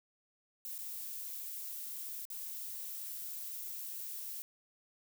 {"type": "noise with dropouts", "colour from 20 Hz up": "violet", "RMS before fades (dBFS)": -43, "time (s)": [0.65, 4.42], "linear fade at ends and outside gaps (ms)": 0, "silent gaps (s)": [[0.78, 0.788], [2.252, 2.302]], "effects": []}